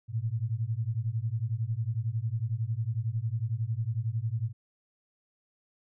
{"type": "beating tone pair", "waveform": "sine", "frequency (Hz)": [107.6, 118.6], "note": ["A2", "A#2"], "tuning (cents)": [-38, 30], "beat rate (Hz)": 11, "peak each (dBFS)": -31, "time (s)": [0.08, 4.53], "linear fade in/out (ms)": 50, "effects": []}